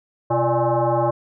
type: tone with frequency modulation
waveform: sine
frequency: 127.4 Hz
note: C3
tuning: 46 cents flat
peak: -16 dBFS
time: 0.3-1.11 s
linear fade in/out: 10 ms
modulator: 236 Hz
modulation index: 3.8
effects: none